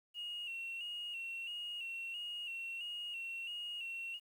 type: tone with vibrato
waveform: sine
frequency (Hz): 2794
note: F7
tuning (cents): 0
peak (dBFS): -39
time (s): 0.14-4.2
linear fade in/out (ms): 50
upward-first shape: square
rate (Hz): 1.5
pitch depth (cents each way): 45
effects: tanh soft clip ceiling -37 dBFS + 11-bit